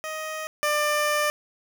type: tone pair in turn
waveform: 15% pulse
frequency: 626 / 595.9 Hz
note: D#5 / D5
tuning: +10 / +25 cents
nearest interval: minor second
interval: 85 cents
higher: first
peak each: -24 / -15 dBFS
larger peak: second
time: 0.04-0.47 / 0.63-1.3 s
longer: second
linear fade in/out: 0 ms
effects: none